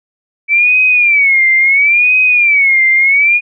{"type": "tone with vibrato", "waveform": "sine", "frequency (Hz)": 2296, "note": "D7", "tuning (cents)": -40, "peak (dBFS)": -6, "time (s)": [0.48, 3.41], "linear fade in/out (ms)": 50, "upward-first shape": "sine", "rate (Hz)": 0.73, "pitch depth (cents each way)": 160, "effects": []}